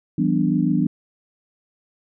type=chord; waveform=sine; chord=E minor seventh; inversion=none; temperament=equal with one note detuned; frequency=164.81 / 191.08 / 246.9 / 293.7 Hz; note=E3 / G3 / B3 / D4; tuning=0 / -44 / 0 / 0 cents; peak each=-22 dBFS; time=0.18-0.87 s; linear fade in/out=5 ms; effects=none